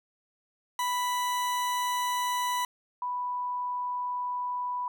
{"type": "tone pair in turn", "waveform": ["40% pulse", "sine"], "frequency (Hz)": [987.8, 987.8], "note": ["B5", "B5"], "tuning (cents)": [0, 0], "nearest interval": "unison", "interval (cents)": 0, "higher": "neither", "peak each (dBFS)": [-26, -29], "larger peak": "first", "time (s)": [[0.79, 2.65], [3.02, 4.88]], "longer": "neither", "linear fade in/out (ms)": 2, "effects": []}